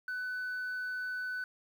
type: tone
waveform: sine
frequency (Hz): 1499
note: F#6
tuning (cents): +22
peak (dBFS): -32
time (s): 0.08-1.44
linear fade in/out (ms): 2
effects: tanh soft clip ceiling -33 dBFS + 10-bit